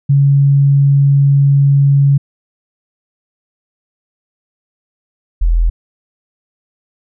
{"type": "tone pair in turn", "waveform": "sine", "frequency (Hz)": [140, 41.96], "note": ["C#3", "E1"], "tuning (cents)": [18, 31], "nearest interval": "octave + major sixth", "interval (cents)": 2087, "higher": "first", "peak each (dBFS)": [-6, -8], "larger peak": "first", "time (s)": [[0.09, 2.18], [5.41, 5.7]], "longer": "first", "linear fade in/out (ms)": 10, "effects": []}